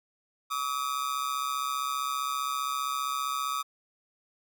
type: ring-modulated tone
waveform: 45% pulse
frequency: 1210 Hz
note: D#6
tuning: 49 cents flat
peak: -26 dBFS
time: 0.5-3.63 s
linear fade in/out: 20 ms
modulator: 67.6 Hz
effects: none